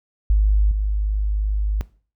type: tone with level steps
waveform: sine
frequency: 51.5 Hz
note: G#1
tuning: 14 cents flat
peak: -12 / -17 dBFS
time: 0.3-1.81 s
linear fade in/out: 0 ms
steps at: 0.71 s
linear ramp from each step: 5 ms
effects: noise-tail reverb RT60 0.4 s tail -19 dB re dry